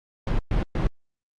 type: noise bursts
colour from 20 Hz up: brown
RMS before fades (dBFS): -22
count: 3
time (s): 0.27-0.87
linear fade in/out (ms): 2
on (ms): 120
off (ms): 120
effects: low-pass 4000 Hz 12 dB/octave + Opus 48 kbps